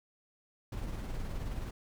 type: noise with tremolo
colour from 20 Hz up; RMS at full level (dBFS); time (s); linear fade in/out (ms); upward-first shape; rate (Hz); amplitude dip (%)
brown; -36; 0.72-1.71; 5; sine; 19; 35
effects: none